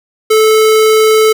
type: tone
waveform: square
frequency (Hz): 435.8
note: A4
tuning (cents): -17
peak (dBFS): -6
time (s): 0.3-1.33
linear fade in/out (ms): 10
effects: none